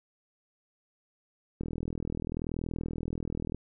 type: click train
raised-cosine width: 3 ms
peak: -21 dBFS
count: 80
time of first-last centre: 1.61-3.546 s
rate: 40.8 Hz
effects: none